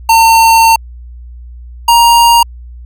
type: tone pair in turn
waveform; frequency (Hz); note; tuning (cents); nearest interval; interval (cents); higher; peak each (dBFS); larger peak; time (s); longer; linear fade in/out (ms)
square; 907 / 937.4; A#5 / A#5; -48 / +9; minor second; 57; second; -4; neither; 0.09-0.76 / 1.88-2.43; first; 5
effects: added 60 Hz sine -27 dBFS peak until 2.85 s